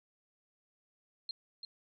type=tone with echo; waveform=sine; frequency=4190 Hz; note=C8; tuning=2 cents sharp; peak=-36 dBFS; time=1.29-1.31 s; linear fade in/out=2 ms; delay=340 ms; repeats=1; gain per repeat=-6 dB; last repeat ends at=1.65 s; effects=none